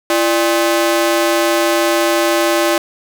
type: ring-modulated tone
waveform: sawtooth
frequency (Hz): 466.2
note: A#4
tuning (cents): 0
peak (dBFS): -5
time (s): 0.1-2.78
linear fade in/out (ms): 2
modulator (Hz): 127
effects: none